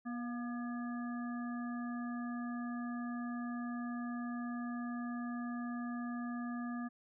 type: harmonic tone with a mistuned harmonic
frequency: 241.6 Hz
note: B3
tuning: 38 cents flat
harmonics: 1 / 3 / 5 / 7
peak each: -38 / -50 / -49 / -51 dBFS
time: 0.05-6.89 s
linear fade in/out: 20 ms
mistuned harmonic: 3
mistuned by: -42 cents
effects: none